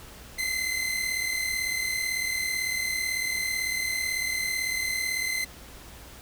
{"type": "tone pair together", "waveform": "sawtooth", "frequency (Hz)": [2049, 2087], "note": ["C7", "C7"], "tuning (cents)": [-37, -5], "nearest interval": "unison", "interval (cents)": 32, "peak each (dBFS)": [-25, -28], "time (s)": [0.38, 5.45], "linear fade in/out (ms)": 10, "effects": ["added 60 Hz sine -52 dBFS peak until 6.21 s", "pink hiss -47 dBFS RMS until 6.21 s"]}